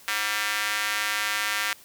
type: tone with high-pass filter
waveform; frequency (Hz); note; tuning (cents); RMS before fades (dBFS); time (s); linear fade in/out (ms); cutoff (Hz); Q
square; 105.9; G#2; +34; -27; 0.08-1.73; 0; 1700; 1.6
effects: white hiss -51 dBFS RMS until 1.84 s